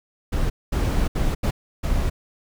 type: noise bursts at uneven times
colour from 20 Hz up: brown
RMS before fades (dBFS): -21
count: 5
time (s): 0.32-0.5 / 0.72-1.08 / 1.15-1.35 / 1.43-1.51 / 1.83-2.1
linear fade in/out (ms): 10
effects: none